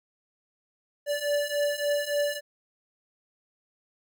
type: beating tone pair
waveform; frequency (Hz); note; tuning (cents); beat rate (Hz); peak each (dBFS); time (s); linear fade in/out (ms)
square; 579 / 582.5; D5 / D5; -25 / -14; 3.5; -30 / -28; 1.06-2.41; 50
effects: none